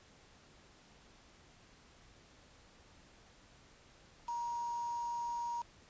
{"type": "tone with quantisation", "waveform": "sine", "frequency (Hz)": 947, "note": "A#5", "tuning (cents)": 27, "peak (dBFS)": -36, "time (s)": [4.28, 5.62], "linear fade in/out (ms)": 5, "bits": 8, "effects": ["pink hiss -62 dBFS RMS until 5.89 s", "resampled to 16000 Hz"]}